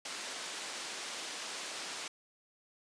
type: band-pass noise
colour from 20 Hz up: white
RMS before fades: -42 dBFS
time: 0.05-2.08 s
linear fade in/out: 5 ms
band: 300 to 6300 Hz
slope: 12 dB/octave
effects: resampled to 22050 Hz